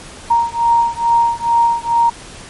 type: beating tone pair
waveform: sine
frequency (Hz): 932.3 / 934.6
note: A#5 / A#5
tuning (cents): 0 / +4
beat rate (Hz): 2.3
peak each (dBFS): -14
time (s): 0.3-2.1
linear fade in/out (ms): 10
effects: pink hiss -35 dBFS RMS until 2.49 s + MP3 48 kbps